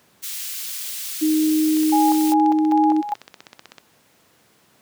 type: high-pass noise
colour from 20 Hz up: white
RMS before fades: -30 dBFS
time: 0.22-2.34 s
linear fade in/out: 20 ms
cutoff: 2600 Hz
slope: 12 dB/octave
type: tone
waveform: sine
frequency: 311.1 Hz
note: D#4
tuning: in tune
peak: -15 dBFS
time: 1.21-3.02 s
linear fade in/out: 20 ms
type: click train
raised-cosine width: 0.2 ms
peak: -21 dBFS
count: 33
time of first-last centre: 1.77-3.783 s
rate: 15.9 Hz
type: tone with tremolo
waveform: sine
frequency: 829 Hz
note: G#5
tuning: 3 cents flat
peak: -16 dBFS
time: 1.92-3.14 s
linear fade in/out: 10 ms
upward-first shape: square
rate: 2.5 Hz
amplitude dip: 70%
effects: pink hiss -57 dBFS RMS until 4.81 s + high-pass 150 Hz 12 dB/octave